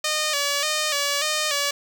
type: tone with vibrato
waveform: 5% pulse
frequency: 591 Hz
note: D5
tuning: 11 cents sharp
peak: -10 dBFS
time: 0.04-1.71 s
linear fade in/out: 5 ms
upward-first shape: square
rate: 1.7 Hz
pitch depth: 62 cents each way
effects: none